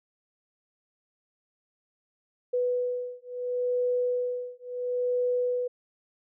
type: beating tone pair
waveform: sine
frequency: 493.9 / 494.63 Hz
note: B4 / B4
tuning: 0 / +3 cents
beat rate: 0.73 Hz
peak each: -29 dBFS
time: 2.53-5.68 s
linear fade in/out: 10 ms
effects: none